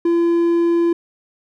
triangle tone, 339.9 Hz, F4, 47 cents flat, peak -11 dBFS, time 0.05-0.93 s, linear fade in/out 5 ms, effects none

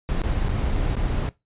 brown noise with dropouts, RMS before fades -23 dBFS, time 0.09-1.29 s, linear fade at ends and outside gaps 0 ms, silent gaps 0.217-0.237 / 0.484-0.493 / 0.763-0.767 / 0.954-0.967 s, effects noise-tail reverb RT60 0.2 s tail -19 dB re dry + resampled to 8000 Hz

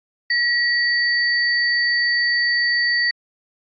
sine tone pair together, 1920 / 4567 Hz, B6 / D8, -49 / -49 cents, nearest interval octave + minor third, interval 1500 cents, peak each -17 / -22 dBFS, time 0.3-3.11 s, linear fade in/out 5 ms, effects AAC 64 kbps

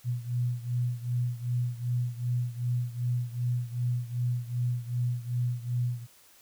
sine beating tone pair, 121.2 / 123.8 Hz, B2 / B2, -32 / +5 cents, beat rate 2.6 Hz, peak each -29 / -32 dBFS, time 0.04-6.07 s, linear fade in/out 50 ms, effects white hiss -58 dBFS RMS until 6.41 s

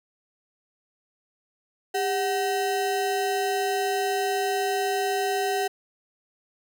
square ring-modulated tone, 572 Hz, D5, 46 cents flat, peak -21 dBFS, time 1.94-5.68 s, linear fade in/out 10 ms, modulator 172 Hz, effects none

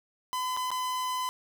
45% pulse tone with dropouts, 1012 Hz, B5, 42 cents sharp, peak -29 dBFS, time 0.33-1.29 s, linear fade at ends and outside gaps 0 ms, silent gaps 0.566-0.572 / 0.705-0.715 s, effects none

